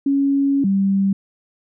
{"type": "tone pair in turn", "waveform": "sine", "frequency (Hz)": [277.6, 195.61], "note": ["C#4", "G3"], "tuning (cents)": [3, -3], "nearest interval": "tritone", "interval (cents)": 606, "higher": "first", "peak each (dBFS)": -14, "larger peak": "neither", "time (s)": [[0.06, 0.64], [0.64, 1.13]], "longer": "first", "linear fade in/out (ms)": 5, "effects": []}